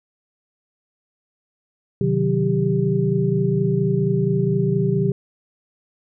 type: tone cluster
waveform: sine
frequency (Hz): 129.2 / 153.5 / 184 / 396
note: C3 / D#3 / F#3 / G4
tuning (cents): -21 / -23 / -9 / +18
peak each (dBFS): -22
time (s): 2.01-5.12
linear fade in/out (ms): 2
effects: none